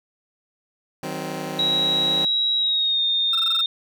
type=chord; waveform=15% pulse; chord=C diminished; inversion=first; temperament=just; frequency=156.98 / 188.37 / 261.6 Hz; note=Eb3 / Gb3 / C4; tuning=+16 / +31 / 0 cents; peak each=-26 dBFS; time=1.03-2.25 s; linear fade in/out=2 ms
type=tone with pitch glide; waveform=sine; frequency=3860 to 3658 Hz; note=B7 to A#7; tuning=-40 to -33 cents; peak=-18 dBFS; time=1.59-3.66 s; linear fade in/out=2 ms; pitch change=-93 cents; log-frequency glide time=2.57-3.03 s
type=tone bursts; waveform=40% pulse; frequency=1335 Hz; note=E6; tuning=22 cents sharp; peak=-27 dBFS; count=7; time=3.33-3.61 s; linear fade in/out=2 ms; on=22 ms; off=21 ms
effects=none